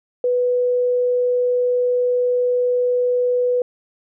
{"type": "tone", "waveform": "sine", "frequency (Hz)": 493.9, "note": "B4", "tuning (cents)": 0, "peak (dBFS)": -15, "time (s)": [0.24, 3.62], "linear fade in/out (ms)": 2, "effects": []}